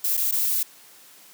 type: noise with dropouts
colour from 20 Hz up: violet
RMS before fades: -23 dBFS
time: 0.04-0.63 s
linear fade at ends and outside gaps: 5 ms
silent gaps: 0.17-0.174 / 0.313-0.322 s
effects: white hiss -50 dBFS RMS until 1.33 s + high-pass 150 Hz 12 dB/octave